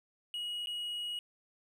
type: tone with dropouts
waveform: triangle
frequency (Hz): 2901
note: F#7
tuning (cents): -35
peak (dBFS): -34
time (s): 0.34-1.19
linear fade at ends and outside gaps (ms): 1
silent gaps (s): 0.66-0.671
effects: none